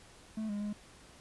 triangle tone with pitch steps, 218.2 / 205.4 / 207.9 Hz, A3 / G#3 / G#3, -14 / -19 / +2 cents, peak -32 dBFS, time 0.37-0.73 s, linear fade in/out 5 ms, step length 120 ms, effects pink hiss -57 dBFS RMS until 1.2 s + resampled to 24000 Hz

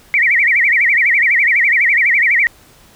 sine tone with vibrato, 2085 Hz, C7, 7 cents flat, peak -9 dBFS, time 0.14-2.47 s, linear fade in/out 0 ms, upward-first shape sine, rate 12 Hz, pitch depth 210 cents each way, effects pink hiss -46 dBFS RMS until 2.95 s

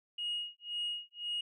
sine tone with tremolo, 2877 Hz, F#7, 49 cents flat, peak -31 dBFS, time 0.18-1.41 s, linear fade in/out 5 ms, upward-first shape sine, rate 1.9 Hz, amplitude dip 100%, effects tanh soft clip ceiling -30 dBFS

